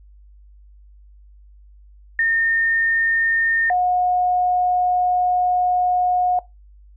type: tone pair in turn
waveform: sine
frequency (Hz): 1824 / 723.9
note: A#6 / F#5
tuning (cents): -38 / -38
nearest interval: octave + major third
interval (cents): 1600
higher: first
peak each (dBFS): -15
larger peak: neither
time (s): 2.19-3.7 / 3.7-6.39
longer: second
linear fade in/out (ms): 2
effects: noise-tail reverb RT60 0.2 s tail -19 dB re dry + added 50 Hz sine -44 dBFS peak until 6.96 s